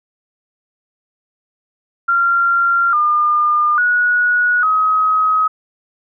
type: tone with pitch steps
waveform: sine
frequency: 1382 / 1207 / 1460 / 1268 Hz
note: F6 / D6 / F#6 / D#6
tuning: -19 / +47 / -24 / +32 cents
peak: -11 dBFS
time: 2.08-5.48 s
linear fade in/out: 10 ms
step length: 850 ms
effects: none